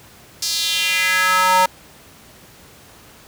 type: tone with high-pass filter sweep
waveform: square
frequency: 185 Hz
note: F#3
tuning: in tune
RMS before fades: -17 dBFS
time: 0.42-1.66 s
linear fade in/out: 5 ms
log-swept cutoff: 5200 to 810 Hz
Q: 3
effects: pink hiss -45 dBFS RMS until 3.27 s + high-pass 60 Hz 12 dB/octave